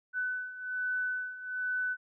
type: beating tone pair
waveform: sine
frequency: 1500 / 1501.2 Hz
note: F#6 / F#6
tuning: +23 / +25 cents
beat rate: 1.2 Hz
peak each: -37 / -33 dBFS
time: 0.13-1.97 s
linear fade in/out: 50 ms
effects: none